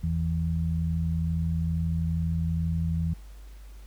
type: tone pair together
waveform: sine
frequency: 82.41 / 164.7 Hz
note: E2 / E3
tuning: 0 / -1 cents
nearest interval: octave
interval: 1199 cents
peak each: -27 dBFS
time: 0.03-3.14 s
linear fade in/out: 10 ms
effects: added 50 Hz sine -42 dBFS peak until 3.86 s + pink hiss -58 dBFS RMS until 3.86 s